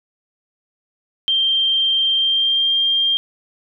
sine tone with pitch glide, 3162 to 3195 Hz, G7 to G7, +14 to +32 cents, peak -14 dBFS, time 1.28-3.17 s, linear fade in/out 0 ms, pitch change +18 cents, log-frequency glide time 2.13-2.74 s, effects none

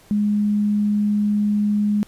sine tone, 207.7 Hz, G#3, in tune, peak -16 dBFS, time 0.11-2.03 s, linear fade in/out 0 ms, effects pink hiss -51 dBFS RMS until 2.07 s + resampled to 32000 Hz

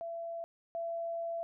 sine tone pair in turn, 672 / 672 Hz, E5 / E5, +33 / +33 cents, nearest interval unison, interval 0 cents, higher neither, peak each -37 / -34 dBFS, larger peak second, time 0.01-0.44 / 0.75-1.43 s, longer second, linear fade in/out 0 ms, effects none

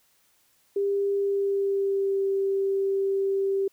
sine tone with pitch glide, 399.2 to 391 Hz, G4 to G4, +32 to -4 cents, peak -22 dBFS, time 0.76-3.68 s, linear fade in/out 5 ms, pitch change -36 cents, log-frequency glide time 1.14-2.24 s, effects white hiss -65 dBFS RMS until 3.72 s

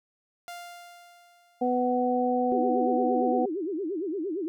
sawtooth tone with exponential decay, 698.5 Hz, F5, in tune, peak -33 dBFS, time 0.48-2.23 s, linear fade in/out 0 ms, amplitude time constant 380 ms
harmonic tone, 248.7 Hz, B3, 12 cents sharp, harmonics 1 / 2 / 3, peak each -27 / -27 / -27 dBFS, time 1.61-3.46 s, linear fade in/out 10 ms
sine tone with vibrato, 353.2 Hz, F4, 20 cents sharp, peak -28 dBFS, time 2.52-4.48 s, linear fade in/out 0 ms, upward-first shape sine, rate 8.7 Hz, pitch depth 260 cents each way
effects none

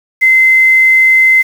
sine tone with quantisation, 2064 Hz, C7, 24 cents flat, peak -4 dBFS, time 0.21-1.43 s, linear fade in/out 20 ms, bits 5, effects none

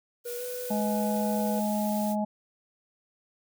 blue noise, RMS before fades -40 dBFS, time 0.24-2.16 s, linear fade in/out 50 ms
triangle tone with pitch glide, 481.4 to 495.2 Hz, B4 to B4, -44 to +5 cents, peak -32 dBFS, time 0.25-1.6 s, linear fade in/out 10 ms, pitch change +49 cents, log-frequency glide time 0.36-0.43 s
harmonic tone, 210.4 Hz, G#3, 23 cents sharp, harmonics 1 / 3 / 4, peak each -27 / -32 / -33 dBFS, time 0.7-2.25 s, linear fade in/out 10 ms
effects none

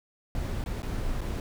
brown noise with dropouts, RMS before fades -31 dBFS, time 0.35-1.4 s, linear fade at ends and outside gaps 1 ms, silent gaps 0.64-0.66 / 0.821-0.83 / 1.208-1.214 s, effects none

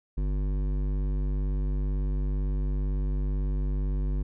sine tone with hard clipping, 48.96 Hz, G1, 1 cent flat, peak -27 dBFS, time 0.17-4.23 s, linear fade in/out 10 ms, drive 13 dB, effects none

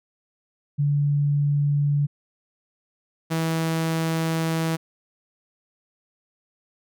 sine / sawtooth tone pair in turn, 144.4 / 162.55 Hz, D3 / E3, -29 / -24 cents, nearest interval major second, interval 205 cents, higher second, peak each -18 dBFS, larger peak neither, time 0.78-2.07 / 3.3-4.77 s, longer second, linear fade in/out 20 ms, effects none

